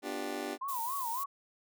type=chord; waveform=25% pulse; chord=G dominant seventh; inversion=first; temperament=just; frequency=245 / 294 / 352.8 / 392 Hz; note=B3 / D4 / F4 / G4; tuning=-14 / +2 / +18 / 0 cents; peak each=-40 / -36 / -40 / -36 dBFS; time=0.02-0.58 s; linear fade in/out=50 ms
type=tone with vibrato; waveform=sine; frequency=1013 Hz; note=B5; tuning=44 cents sharp; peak=-34 dBFS; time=0.61-1.26 s; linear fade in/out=10 ms; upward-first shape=sine; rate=3.6 Hz; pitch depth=180 cents each way
type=noise; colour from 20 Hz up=violet; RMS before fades=-40 dBFS; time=0.68-1.24 s; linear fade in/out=10 ms
effects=none